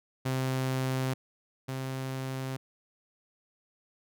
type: tone pair in turn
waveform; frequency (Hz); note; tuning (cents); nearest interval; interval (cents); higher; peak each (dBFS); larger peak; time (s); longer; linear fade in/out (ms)
sawtooth; 130.81 / 132.02; C3 / C3; 0 / +16; unison; 16; second; -24 / -29; first; 0.25-1.14 / 1.68-2.57; neither; 10
effects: none